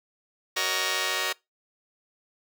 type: chord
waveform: 5% pulse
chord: D# minor seventh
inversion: first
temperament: just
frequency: 373.4 / 466.7 / 560 / 622.3 Hz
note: F#4 / A#4 / C#5 / D#5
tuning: +16 / +2 / +18 / 0 cents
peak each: -21 dBFS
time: 0.56-1.33 s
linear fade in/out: 10 ms
effects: noise-tail reverb RT60 0.2 s tail -23 dB re dry